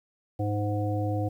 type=harmonic tone with a mistuned harmonic; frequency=103.5 Hz; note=G#2; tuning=5 cents flat; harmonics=1 / 3 / 5 / 7; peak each=-27 / -32 / -34 / -35 dBFS; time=0.39-1.29 s; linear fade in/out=10 ms; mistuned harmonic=7; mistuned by=+21 cents; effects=10-bit